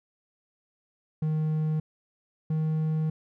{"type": "tone pair in turn", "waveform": "triangle", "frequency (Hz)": [155.56, 156.91], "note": ["D#3", "D#3"], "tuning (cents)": [0, 15], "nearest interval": "unison", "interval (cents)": 15, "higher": "second", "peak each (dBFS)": -22, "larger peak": "neither", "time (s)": [[1.22, 1.8], [2.5, 3.1]], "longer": "second", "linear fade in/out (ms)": 5, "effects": []}